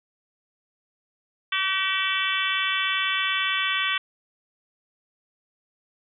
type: harmonic tone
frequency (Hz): 382.4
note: G4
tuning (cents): -43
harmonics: 3 / 4 / 5 / 6 / 7 / 8 / 9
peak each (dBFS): -30 / -30 / -30 / -30 / -30 / -30 / -30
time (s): 1.52-3.98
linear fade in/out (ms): 5
effects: none